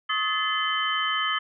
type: tone cluster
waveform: sine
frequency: 1101 / 1268 / 1733 / 2056 / 3068 Hz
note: C#6 / D#6 / A6 / C7 / G7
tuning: -12 / +32 / -27 / -31 / -38 cents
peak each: -35 / -27 / -30 / -32 / -28 dBFS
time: 0.09-1.39 s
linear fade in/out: 10 ms
effects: none